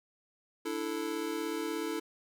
square chord, D suspended second, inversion none, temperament just, 293.7 / 330.4 / 440.5 Hz, D4 / E4 / A4, 0 / +4 / +2 cents, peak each -40 / -37 / -38 dBFS, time 0.65-2 s, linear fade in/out 10 ms, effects none

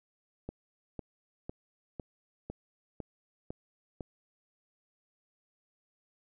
click train, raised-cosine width 2 ms, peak -25 dBFS, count 8, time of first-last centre 0.49-4.008 s, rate 1.99 Hz, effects none

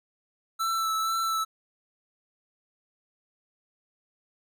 square tone with vibrato, 1324 Hz, E6, 7 cents sharp, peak -26 dBFS, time 0.59-1.45 s, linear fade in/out 20 ms, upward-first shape sine, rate 2.1 Hz, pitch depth 19 cents each way, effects none

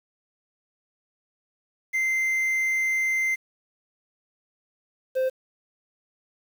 triangle tone pair in turn, 2081 / 520.2 Hz, C7 / C5, -10 / -10 cents, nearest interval 2 octaves, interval 2400 cents, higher first, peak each -20 / -19 dBFS, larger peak second, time 1.93-3.36 / 5.15-5.3 s, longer first, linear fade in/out 20 ms, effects 8-bit

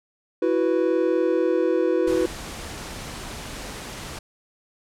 triangle chord, E suspended second, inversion none, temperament equal, 329.6 / 370 / 493.9 Hz, E4 / F#4 / B4, 0 / 0 / 0 cents, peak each -21 dBFS, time 0.42-2.26 s, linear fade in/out 5 ms
pink noise, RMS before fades -35 dBFS, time 2.07-4.19 s, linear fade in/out 5 ms
effects low-pass 10000 Hz 12 dB/octave

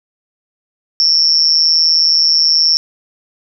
sine tone with amplitude modulation, 5430 Hz, F8, 50 cents flat, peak -4 dBFS, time 1-2.77 s, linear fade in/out 0 ms, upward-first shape sine, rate 159 Hz, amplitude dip 100%, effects none

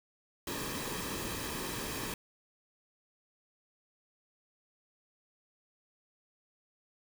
pink noise with comb filter, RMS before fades -38 dBFS, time 0.47-2.14 s, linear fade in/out 2 ms, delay 1.4 ms, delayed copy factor -0.55, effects none

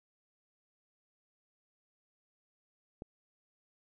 click, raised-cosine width 2 ms, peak -29 dBFS, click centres 3.021 s, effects none

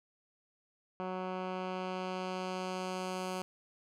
10% pulse tone with low-pass filter sweep, 185 Hz, F#3, in tune, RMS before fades -38 dBFS, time 1-3.42 s, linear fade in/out 0 ms, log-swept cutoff 1700 to 11000 Hz, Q 0.78, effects none

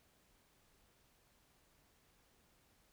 silence, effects pink hiss -72 dBFS RMS until 2.92 s

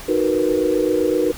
sine chord, B major seventh, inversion first, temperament equal, 311.1 / 370 / 466.2 / 493.9 Hz, D#4 / F#4 / A#4 / B4, 0 / 0 / 0 / 0 cents, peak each -21 dBFS, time 0.08-1.32 s, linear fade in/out 10 ms, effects pink hiss -36 dBFS RMS until 1.37 s

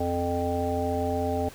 harmonic tone, 87 Hz, F2, 6 cents flat, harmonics 1 / 3 / 5 / 7 / 9, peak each -31 / -31 / -31 / -31 / -31 dBFS, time 0-1.49 s, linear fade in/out 5 ms, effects pink hiss -47 dBFS RMS until 1.54 s

